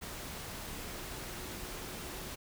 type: tone in noise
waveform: sine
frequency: 366.8 Hz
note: F#4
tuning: 15 cents flat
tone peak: -53 dBFS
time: 0.87-2.3 s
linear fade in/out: 20 ms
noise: pink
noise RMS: -43 dBFS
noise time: 0.01-2.36 s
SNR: -13 dB
effects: none